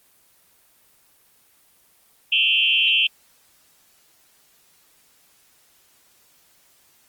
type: tone with frequency modulation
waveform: sine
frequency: 2905 Hz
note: F#7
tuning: 32 cents flat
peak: -15 dBFS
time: 2.32-3.07 s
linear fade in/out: 5 ms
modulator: 137 Hz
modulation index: 2.4
effects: white hiss -58 dBFS RMS until 7.08 s + Opus 24 kbps